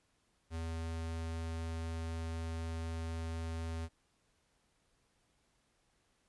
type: tone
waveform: square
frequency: 82 Hz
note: E2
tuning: 9 cents flat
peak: -38 dBFS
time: 0.5-3.89 s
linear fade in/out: 50 ms
effects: pink hiss -75 dBFS RMS until 6.28 s + resampled to 24000 Hz